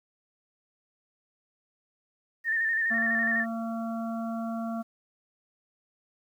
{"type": "tone with vibrato", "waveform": "sine", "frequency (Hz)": 1808, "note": "A6", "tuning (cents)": 47, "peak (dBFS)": -24, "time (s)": [2.44, 3.46], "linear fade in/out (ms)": 50, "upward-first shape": "square", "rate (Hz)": 12, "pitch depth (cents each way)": 37}
{"type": "harmonic tone", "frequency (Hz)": 227.6, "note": "A#3", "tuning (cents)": -41, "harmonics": [1, 3, 5, 6], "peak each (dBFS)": [-31, -36, -44, -44], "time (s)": [2.9, 4.83], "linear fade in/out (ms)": 20}
{"effects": ["10-bit"]}